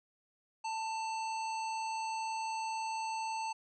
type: harmonic tone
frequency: 889 Hz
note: A5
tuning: 18 cents sharp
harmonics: 1 / 3 / 5 / 7 / 9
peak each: -35 / -45 / -49 / -52 / -54 dBFS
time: 0.64-3.53 s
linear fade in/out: 10 ms
effects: none